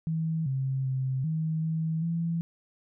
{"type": "tone with pitch steps", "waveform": "sine", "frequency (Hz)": [161.2, 133.6, 131.6, 158.9, 160.6, 167.2], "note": ["E3", "C3", "C3", "D#3", "E3", "E3"], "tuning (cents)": [-38, 36, 10, 37, -45, 25], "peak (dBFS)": -26, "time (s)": [0.07, 2.41], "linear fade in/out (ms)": 0, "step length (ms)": 390, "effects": []}